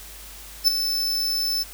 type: tone with ADSR envelope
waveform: 45% pulse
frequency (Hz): 5274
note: E8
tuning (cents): 0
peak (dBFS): -12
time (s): 0.64-1.64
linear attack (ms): 37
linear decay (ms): 11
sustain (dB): -10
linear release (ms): 20
effects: added 50 Hz sine -44 dBFS peak until 1.73 s + white hiss -42 dBFS RMS until 1.73 s